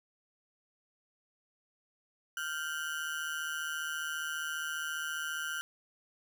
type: ring-modulated tone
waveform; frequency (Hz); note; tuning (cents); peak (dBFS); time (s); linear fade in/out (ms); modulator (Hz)
35% pulse; 1480; F#6; 0; -30; 2.37-5.61; 0; 77.4
effects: none